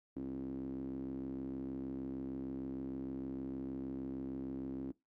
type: tone with band-pass filter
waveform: sawtooth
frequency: 66.5 Hz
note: C2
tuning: 29 cents sharp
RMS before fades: -42 dBFS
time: 0.16-4.92 s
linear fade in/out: 5 ms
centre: 290 Hz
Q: 8.7
effects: noise-tail reverb RT60 0.2 s tail -22 dB re dry